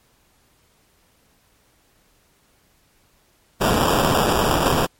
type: noise with sample-and-hold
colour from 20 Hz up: white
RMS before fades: -18 dBFS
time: 3.6-4.87 s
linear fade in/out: 20 ms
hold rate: 2100 Hz
effects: pink hiss -60 dBFS RMS until 4.99 s + MP3 64 kbps